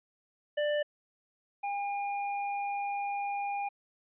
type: tone pair in turn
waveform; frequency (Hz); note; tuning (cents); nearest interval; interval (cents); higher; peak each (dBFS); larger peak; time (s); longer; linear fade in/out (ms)
square; 592 / 807; D5 / G#5; +14 / -50; perfect fourth; 536; second; -28 / -32; first; 0.57-0.83 / 1.63-3.69; second; 10
effects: resampled to 8000 Hz